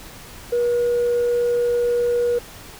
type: tone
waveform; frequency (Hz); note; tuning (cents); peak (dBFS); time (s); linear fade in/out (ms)
sine; 480.7; B4; -47; -15; 0.52-2.39; 10
effects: tanh soft clip ceiling -14 dBFS + pink hiss -40 dBFS RMS until 2.79 s